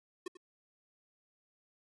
square tone with echo, 362.6 Hz, F#4, 35 cents flat, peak -38 dBFS, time 0.26-0.28 s, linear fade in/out 5 ms, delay 91 ms, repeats 1, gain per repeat -13 dB, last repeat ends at 0.371 s, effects AAC 32 kbps

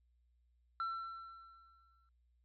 triangle tone with exponential decay, 1346 Hz, E6, 36 cents sharp, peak -33 dBFS, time 0.8-2.09 s, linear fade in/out 1 ms, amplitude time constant 280 ms, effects added 60 Hz sine -70 dBFS peak until 2.44 s + resampled to 11025 Hz

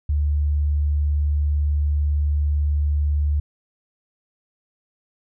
sine tone, 73.5 Hz, D2, 2 cents sharp, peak -17 dBFS, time 0.09-3.4 s, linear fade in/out 5 ms, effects none

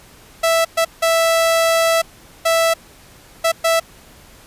sawtooth tone bursts at uneven times, 659.3 Hz, E5, in tune, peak -9 dBFS, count 6, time 0.43-0.65 / 0.77-0.85 / 1.02-2.02 / 2.45-2.74 / 3.44-3.52 / 3.64-3.8 s, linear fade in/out 10 ms, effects pink hiss -45 dBFS RMS until 4.46 s + resampled to 32000 Hz

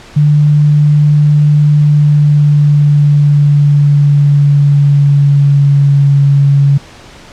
sine tone with pitch glide, 148.2 to 140.45 Hz, D3 to C#3, +16 to +23 cents, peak -4 dBFS, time 0.16-6.78 s, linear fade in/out 10 ms, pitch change -93 cents, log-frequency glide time 1.77-6.17 s, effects pink hiss -35 dBFS RMS until 7.32 s + low-pass 6000 Hz 12 dB/octave

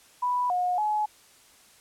sine tone with pitch steps, 987 / 721 / 848 Hz, B5 / F#5 / G#5, -1 / -45 / +36 cents, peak -23 dBFS, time 0.22-1.06 s, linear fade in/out 10 ms, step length 280 ms, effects white hiss -56 dBFS RMS until 1.8 s + low-pass 11000 Hz 12 dB/octave

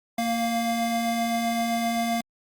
square tone pair together, 230.6 / 699.5 Hz, A#3 / F5, -19 / +3 cents, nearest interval octave + perfect fifth, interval 1922 cents, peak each -27 dBFS, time 0.18-2.21 s, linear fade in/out 5 ms, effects Opus 48 kbps

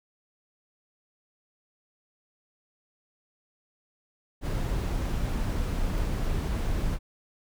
brown noise, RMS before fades -28 dBFS, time 4.41-6.99 s, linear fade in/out 50 ms
brown noise with exponential decay, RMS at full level -28 dBFS, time 5.98-6.14 s, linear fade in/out 0 ms, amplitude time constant 34 ms
effects none

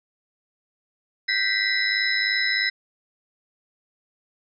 sine tone cluster, 1561 / 1934 / 2037 / 3965 / 5170 Hz, G6 / B6 / C7 / B7 / E8, -8 / -37 / -47 / +6 / -34 cents, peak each -30 / -25 / -25 / -28 / -28 dBFS, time 1.28-2.7 s, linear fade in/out 10 ms, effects none

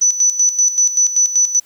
sine tone with tremolo, 5970 Hz, F#8, 15 cents sharp, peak -9 dBFS, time 0.01-1.6 s, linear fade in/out 10 ms, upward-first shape square, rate 5.2 Hz, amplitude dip 70%, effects white hiss -51 dBFS RMS until 1.65 s

